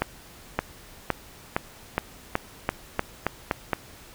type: accelerating click train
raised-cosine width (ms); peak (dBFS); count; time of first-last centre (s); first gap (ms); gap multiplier
0.5; -7; 11; 0.02-3.733; 570; 0.9
effects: pink hiss -48 dBFS RMS until 4.14 s